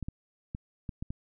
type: clicks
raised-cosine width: 5 ms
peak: -23 dBFS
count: 6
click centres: 0.027 / 0.085 / 0.549 / 0.892 / 1.025 / 1.105 s
effects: none